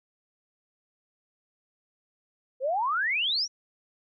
sine exponential sweep, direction up, 493.9 to 5960 Hz, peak -24 dBFS, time 2.6-3.48 s, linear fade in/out 50 ms, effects none

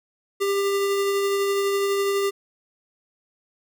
square tone with tremolo, 397.6 Hz, G4, 25 cents sharp, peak -20 dBFS, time 0.4-2.31 s, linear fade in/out 20 ms, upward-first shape triangle, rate 12 Hz, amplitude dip 25%, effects none

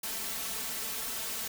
white noise with comb filter, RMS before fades -36 dBFS, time 0.03-1.48 s, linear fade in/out 5 ms, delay 4.5 ms, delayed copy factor +0.8, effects none

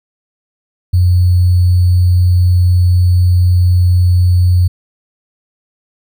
sine tone with sample-and-hold, 89.6 Hz, F2, 45 cents sharp, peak -6 dBFS, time 0.93-4.68 s, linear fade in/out 10 ms, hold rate 4410 Hz, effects none

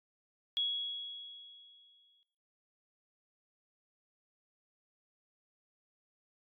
sine tone with exponential decay, 3338 Hz, G#7, 8 cents sharp, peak -29 dBFS, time 0.57-2.23 s, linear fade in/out 0 ms, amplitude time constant 360 ms, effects noise-tail reverb RT60 0.8 s tail -19 dB re dry + AAC 64 kbps

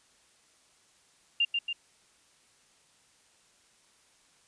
sine tone with echo, 2794 Hz, F7, in tune, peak -22 dBFS, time 1.4-1.45 s, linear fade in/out 5 ms, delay 140 ms, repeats 2, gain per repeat -4 dB, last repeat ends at 1.73 s, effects white hiss -64 dBFS RMS until 4.47 s + resampled to 22050 Hz

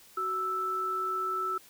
sine tone pair together, 374.4 / 1318.5 Hz, F#4 / E6, +20 / 0 cents, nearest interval octave + minor seventh, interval 2180 cents, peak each -38 / -29 dBFS, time 0.17-1.58 s, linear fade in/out 5 ms, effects white hiss -56 dBFS RMS until 1.69 s

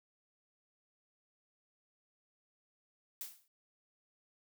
blue noise with exponential decay, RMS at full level -40 dBFS, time 3.21-3.48 s, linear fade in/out 1 ms, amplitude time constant 58 ms, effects none

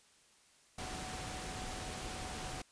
sine tone in noise, 744 Hz, F#5, 9 cents sharp, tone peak -49 dBFS, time 0.78-2.62 s, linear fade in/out 5 ms, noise pink, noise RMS -43 dBFS, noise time 0.78-2.62 s, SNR -9 dB, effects white hiss -66 dBFS RMS until 2.71 s + resampled to 22050 Hz

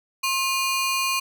sawtooth ring-modulated tone, 1760 Hz, A6, in tune, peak -15 dBFS, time 0.23-1.2 s, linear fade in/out 10 ms, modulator 690 Hz, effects none

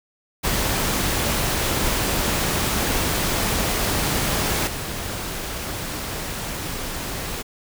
pink noise with level steps, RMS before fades -22 / -29 dBFS, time 0.43-7.43 s, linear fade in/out 20 ms, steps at 4.67 s, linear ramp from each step 5 ms, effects none

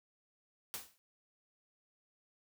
white noise with exponential decay, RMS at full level -39 dBFS, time 0.74-0.98 s, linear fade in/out 0 ms, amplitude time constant 51 ms, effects none

